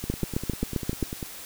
two click trains, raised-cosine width 3 ms, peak -12 / -19 dBFS, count 8 / 13, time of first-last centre 0.1-1.027 / 0.04-1.228 s, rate 7.55 / 10.1 Hz, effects white hiss -41 dBFS RMS until 1.45 s

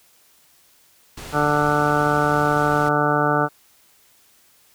pink low-pass noise, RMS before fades -36 dBFS, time 1.17-2.89 s, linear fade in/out 5 ms, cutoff 11000 Hz, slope 12 dB/octave
harmonic tone, 147.7 Hz, D3, 10 cents sharp, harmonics 1 / 2 / 3 / 4 / 5 / 6 / 8 / 9 / 10, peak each -25 / -25 / -25 / -25 / -25 / -25 / -25 / -25 / -25 dBFS, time 1.32-3.49 s, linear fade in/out 50 ms
effects white hiss -56 dBFS RMS until 4.74 s

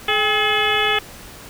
harmonic tone with a mistuned harmonic, 426.5 Hz, G#4, 46 cents sharp, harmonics 1 / 2 / 3 / 4 / 5 / 6 / 7 / 8, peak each -24 / -24 / -24 / -24 / -24 / -24 / -24 / -24 dBFS, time 0.08-0.99 s, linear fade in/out 5 ms, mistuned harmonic 2, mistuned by -96 cents, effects pink hiss -39 dBFS RMS until 1.49 s

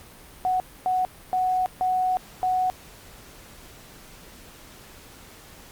sine tone bursts at uneven times, 740 Hz, F#5, in tune, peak -20 dBFS, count 5, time 0.45-0.6 / 0.86-1.05 / 1.33-1.66 / 1.81-2.17 / 2.43-2.7 s, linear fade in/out 0 ms, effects pink hiss -47 dBFS RMS until 5.71 s + Opus 48 kbps

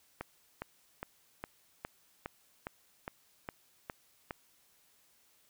click train, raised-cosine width 0.5 ms, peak -23 dBFS, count 11, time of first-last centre 0.21-4.308 s, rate 2.44 Hz, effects white hiss -68 dBFS RMS until 5.49 s

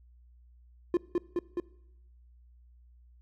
triangle tone with echo, 350 Hz, F4, 4 cents sharp, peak -20 dBFS, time 0.94-0.97 s, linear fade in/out 2 ms, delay 210 ms, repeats 3, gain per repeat -2 dB, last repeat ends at 1.6 s, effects noise-tail reverb RT60 0.9 s tail -22 dB re dry + added 60 Hz sine -55 dBFS peak until 3.21 s

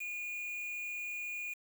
triangle tone with quantisation, 2438 Hz, D#7, 36 cents flat, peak -36 dBFS, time 0-1.54 s, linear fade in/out 10 ms, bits 8, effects none

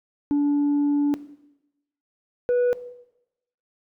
sine tone pair in turn, 288.9 / 490.1 Hz, D4 / B4, -28 / -13 cents, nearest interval major sixth, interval 915 cents, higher second, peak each -15 dBFS, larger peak neither, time 0.31-1.14 / 2.49-2.73 s, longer first, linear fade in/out 0 ms, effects noise-tail reverb RT60 0.9 s tail -17 dB re dry + tanh soft clip ceiling -17 dBFS

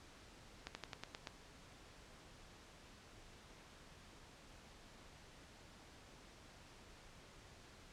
slowing click train, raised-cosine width 0.2 ms, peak -27 dBFS, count 7, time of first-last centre 0.67-1.272 s, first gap 80 ms, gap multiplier 1.09, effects pink hiss -60 dBFS RMS until 7.92 s + low-pass 7000 Hz 12 dB/octave

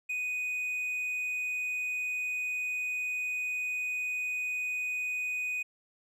triangle tone, 2489 Hz, D#7, in tune, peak -29 dBFS, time 0.09-5.63 s, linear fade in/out 10 ms, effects none

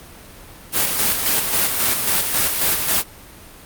white noise with tremolo, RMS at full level -17 dBFS, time 0.72-3.04 s, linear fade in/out 50 ms, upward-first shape square, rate 3.7 Hz, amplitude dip 40%, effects pink hiss -41 dBFS RMS until 3.65 s + Opus 32 kbps

